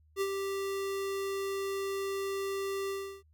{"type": "tone with ADSR envelope", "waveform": "square", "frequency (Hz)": 392, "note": "G4", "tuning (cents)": 0, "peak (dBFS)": -28, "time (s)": [0.16, 3.23], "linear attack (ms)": 52, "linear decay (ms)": 55, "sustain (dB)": -5, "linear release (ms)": 340, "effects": ["added 77 Hz sine -61 dBFS peak until 3.33 s"]}